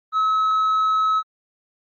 sine tone with tanh clipping, 1288 Hz, E6, 41 cents flat, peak -17 dBFS, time 0.12-1.23 s, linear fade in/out 50 ms, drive 2 dB, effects Opus 32 kbps

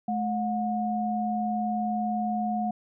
sine tone pair together, 214.9 / 723 Hz, A3 / F#5, -41 / -40 cents, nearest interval octave + major sixth, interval 2101 cents, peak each -28 dBFS, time 0.08-2.71 s, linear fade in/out 5 ms, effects none

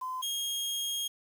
sine / sawtooth tone pair in turn, 1025 / 3254 Hz, C6 / G#7, -36 / -36 cents, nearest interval octave + minor sixth, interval 2000 cents, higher second, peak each -33 / -28 dBFS, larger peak second, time 0.01-0.22 / 0.22-1.08 s, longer second, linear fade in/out 10 ms, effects 9-bit

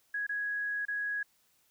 sine tone with dropouts, 1664 Hz, G#6, 3 cents sharp, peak -31 dBFS, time 0.14-1.23 s, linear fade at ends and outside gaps 5 ms, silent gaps 0.267-0.292 / 0.853-0.882 s, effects white hiss -70 dBFS RMS until 1.7 s

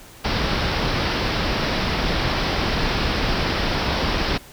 pink low-pass noise, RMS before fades -22 dBFS, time 0.24-4.38 s, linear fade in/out 10 ms, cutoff 5500 Hz, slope 96 dB/octave, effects pink hiss -44 dBFS RMS until 4.52 s

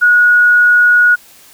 sine tone, 1454 Hz, F#6, 31 cents flat, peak -5 dBFS, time 0.01-1.16 s, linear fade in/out 20 ms, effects white hiss -42 dBFS RMS until 1.53 s

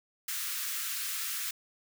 white high-pass noise, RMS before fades -35 dBFS, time 0.28-1.51 s, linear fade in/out 5 ms, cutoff 1200 Hz, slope 48 dB/octave, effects none

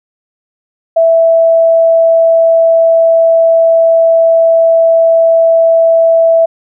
sine tone, 659.3 Hz, E5, in tune, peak -4 dBFS, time 0.96-6.46 s, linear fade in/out 10 ms, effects none

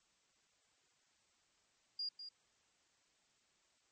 sine tone with echo, 4824 Hz, D8, 46 cents sharp, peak -38 dBFS, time 1.99-2.09 s, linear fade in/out 5 ms, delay 200 ms, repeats 1, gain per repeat -9 dB, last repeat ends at 2.29 s, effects white hiss -75 dBFS RMS until 3.91 s + MP3 32 kbps

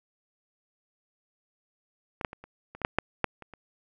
clicks, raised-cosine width 0.5 ms, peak -21 / -12 / -25 / -30 / -28 / -24 / -7 / -7 / -8 / -29 / -30 dBFS, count 11, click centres 2.212 / 2.248 / 2.331 / 2.44 / 2.75 / 2.817 / 2.849 / 2.986 / 3.243 / 3.423 / 3.537 s, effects none

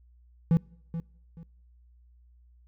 triangle tone with echo, 166.1 Hz, E3, 13 cents sharp, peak -16 dBFS, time 0.51-0.57 s, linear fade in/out 0 ms, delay 430 ms, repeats 2, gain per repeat -12 dB, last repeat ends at 1.43 s, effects noise-tail reverb RT60 0.8 s tail -25 dB re dry + added 60 Hz sine -55 dBFS peak until 2.67 s

